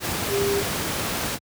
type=tone in noise; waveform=sine; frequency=400 Hz; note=G4; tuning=35 cents sharp; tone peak=-21 dBFS; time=0.29-0.64 s; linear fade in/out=50 ms; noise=pink; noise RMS=-26 dBFS; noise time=0-1.39 s; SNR=+2 dB; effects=high-pass 80 Hz 12 dB/octave